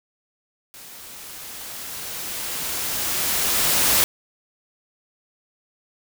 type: noise with level ramp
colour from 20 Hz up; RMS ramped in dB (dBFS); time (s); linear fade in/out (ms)
white; -42 to -17; 0.74-4.04; 0
effects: none